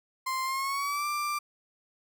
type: tone with pitch glide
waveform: 35% pulse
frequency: 1046.5 to 1181.5 Hz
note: C6 to D6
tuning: 0 to +10 cents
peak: -27 dBFS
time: 0.26-1.39 s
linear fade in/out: 10 ms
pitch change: +210 cents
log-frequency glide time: 0.44-1.07 s
effects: none